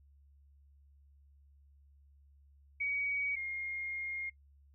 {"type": "tone pair in turn", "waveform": "sine", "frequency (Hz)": [2259, 2133], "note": ["C#7", "C7"], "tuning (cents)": [32, 33], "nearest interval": "minor second", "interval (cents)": 99, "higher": "first", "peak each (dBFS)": [-32, -36], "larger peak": "first", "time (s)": [[2.8, 3.36], [3.36, 4.3]], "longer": "second", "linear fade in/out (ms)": 10, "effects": ["noise-tail reverb RT60 0.1 s tail -21 dB re dry", "added 70 Hz sine -60 dBFS peak until 4.74 s"]}